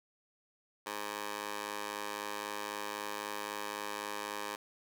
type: tone with high-pass filter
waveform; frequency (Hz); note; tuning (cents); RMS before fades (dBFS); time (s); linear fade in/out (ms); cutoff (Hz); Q
15% pulse; 103.83; G#2; 0; -40; 0.86-4.56; 5; 700; 1.1
effects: none